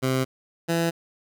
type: tone pair in turn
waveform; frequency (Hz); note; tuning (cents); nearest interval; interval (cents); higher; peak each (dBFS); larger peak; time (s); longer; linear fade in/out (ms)
15% pulse; 130.81 / 167.32; C3 / E3; 0 / +26; major third; 426; second; -15; neither; 0.02-0.25 / 0.68-0.91; neither; 20
effects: none